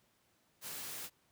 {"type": "noise", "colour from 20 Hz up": "white", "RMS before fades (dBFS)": -44, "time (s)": [0.61, 1.1], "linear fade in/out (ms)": 50, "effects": ["pink hiss -73 dBFS RMS until 1.31 s", "high-pass 80 Hz 12 dB/octave"]}